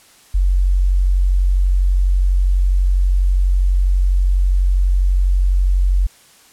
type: tone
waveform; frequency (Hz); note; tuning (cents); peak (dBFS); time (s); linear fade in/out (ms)
sine; 46.09; F#1; -6; -11; 0.34-6.07; 10
effects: white hiss -48 dBFS RMS until 6.52 s + low-pass 11000 Hz 12 dB/octave